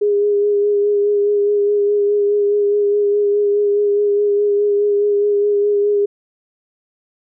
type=tone with vibrato; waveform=sine; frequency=410 Hz; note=G#4; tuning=22 cents flat; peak=-12 dBFS; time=0.01-6.06 s; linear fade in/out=10 ms; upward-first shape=sine; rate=4.8 Hz; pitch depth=20 cents each way; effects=none